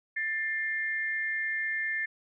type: tone pair together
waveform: sine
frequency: 1775.1 / 2111 Hz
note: A6 / C7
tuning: +15 / +15 cents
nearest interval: minor third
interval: 300 cents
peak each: -30 / -33 dBFS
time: 0.16-2.06 s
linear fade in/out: 10 ms
effects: none